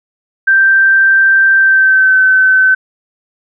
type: tone with pitch glide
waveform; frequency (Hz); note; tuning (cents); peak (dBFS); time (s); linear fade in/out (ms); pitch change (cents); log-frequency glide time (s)
sine; 1568 to 1526.9; G6 to G6; 0 to -46; -5; 0.47-2.75; 10; -46; 1.57-2.18
effects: none